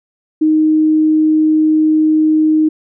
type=tone; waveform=sine; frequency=311.1 Hz; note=D#4; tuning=in tune; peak=-8 dBFS; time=0.41-2.69 s; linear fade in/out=10 ms; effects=none